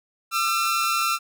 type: tone pair together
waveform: sawtooth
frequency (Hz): 1208 / 1347.2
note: D6 / E6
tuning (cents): +48 / +37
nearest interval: major second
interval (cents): 189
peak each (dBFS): -24 / -18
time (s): 0.31-1.19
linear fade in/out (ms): 50
effects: none